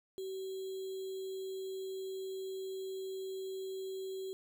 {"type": "tone with sample-and-hold", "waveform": "sine", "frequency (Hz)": 381.1, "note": "G4", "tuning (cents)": -49, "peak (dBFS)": -38, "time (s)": [0.18, 4.33], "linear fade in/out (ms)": 0, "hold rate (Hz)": 3675, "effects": []}